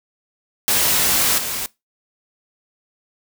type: noise with level steps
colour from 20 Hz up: white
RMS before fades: -17 / -25 dBFS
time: 0.68-1.66 s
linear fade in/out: 0 ms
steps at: 1.38 s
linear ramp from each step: 2 ms
effects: noise-tail reverb RT60 0.2 s tail -21 dB re dry